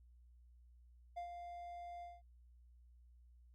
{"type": "tone with ADSR envelope", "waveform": "triangle", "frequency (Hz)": 698.5, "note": "F5", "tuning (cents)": 0, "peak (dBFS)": -39, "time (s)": [1.16, 2.22], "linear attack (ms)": 17, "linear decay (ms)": 97, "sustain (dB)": -6, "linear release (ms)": 200, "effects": ["added 60 Hz sine -61 dBFS peak until 3.54 s", "Opus 48 kbps"]}